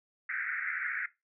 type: band-pass noise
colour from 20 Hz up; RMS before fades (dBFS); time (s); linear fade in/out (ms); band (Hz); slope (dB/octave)
pink; -35; 0.29-1.06; 2; 1400 to 2200; 96
effects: noise-tail reverb RT60 0.2 s tail -17 dB re dry